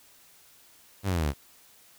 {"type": "exponential sweep", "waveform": "sawtooth", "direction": "down", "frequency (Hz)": [103.83, 66.4], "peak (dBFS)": -21, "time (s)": [1.03, 1.34], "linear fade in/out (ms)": 50, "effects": ["white hiss -57 dBFS RMS until 1.98 s"]}